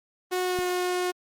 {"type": "tone with pitch glide", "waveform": "sawtooth", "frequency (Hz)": [365.4, 360.8], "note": ["F#4", "F#4"], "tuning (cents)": [-22, -44], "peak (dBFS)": -21, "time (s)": [0.31, 1.12], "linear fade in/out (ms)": 20, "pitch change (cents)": -22, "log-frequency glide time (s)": [0.43, 0.65]}
{"type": "click", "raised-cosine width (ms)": 3, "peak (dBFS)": -23, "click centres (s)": 0.589}
{"effects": ["Opus 24 kbps"]}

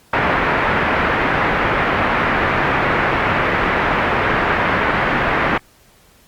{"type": "low-pass noise", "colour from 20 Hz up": "white", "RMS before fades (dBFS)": -17, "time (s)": [0.13, 5.58], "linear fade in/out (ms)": 5, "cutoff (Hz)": 2000, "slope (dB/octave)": 24, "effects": ["pink hiss -51 dBFS RMS until 6.27 s", "Opus 48 kbps"]}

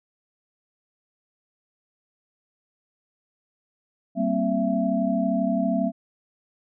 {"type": "tone cluster", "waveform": "sine", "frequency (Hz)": [192.8, 230.6, 263, 669], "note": ["G3", "A#3", "C4", "E5"], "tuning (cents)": [-28, -19, 9, 25], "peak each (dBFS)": -26, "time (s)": [4.15, 5.92], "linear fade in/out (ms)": 50, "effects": []}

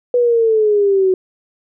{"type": "exponential sweep", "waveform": "sine", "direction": "down", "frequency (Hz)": [493.9, 370], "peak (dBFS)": -10, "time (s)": [0.14, 1.14], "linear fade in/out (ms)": 2, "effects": []}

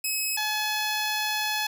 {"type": "tone pair in turn", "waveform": "10% pulse", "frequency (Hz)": [2563, 852.3], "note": ["E7", "G#5"], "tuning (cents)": [-49, 45], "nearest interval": "octave + perfect fifth", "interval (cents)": 1906, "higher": "first", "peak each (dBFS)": -17, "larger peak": "neither", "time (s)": [[0.04, 0.37], [0.37, 1.67]], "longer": "second", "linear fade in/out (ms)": 5, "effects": []}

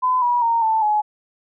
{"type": "tone with pitch steps", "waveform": "sine", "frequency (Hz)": [1012, 967.4, 924.8, 884.1, 845.1], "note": ["B5", "B5", "A#5", "A5", "G#5"], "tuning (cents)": [42, -36, -14, 8, 30], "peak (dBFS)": -15, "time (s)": [0.02, 1.02], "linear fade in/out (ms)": 20, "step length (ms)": 200, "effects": []}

